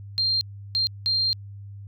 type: tone bursts at uneven times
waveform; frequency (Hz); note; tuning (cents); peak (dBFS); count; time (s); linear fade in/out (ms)
sine; 4186; C8; 0; -20; 3; 0.18-0.41 / 0.75-0.87 / 1.06-1.33; 0
effects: added 100 Hz sine -37 dBFS peak until 1.87 s